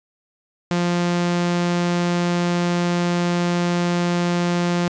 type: tone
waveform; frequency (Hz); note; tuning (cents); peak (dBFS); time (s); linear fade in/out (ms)
sawtooth; 174.61; F3; 0; -14; 0.71-4.88; 0
effects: resampled to 16000 Hz + 8-bit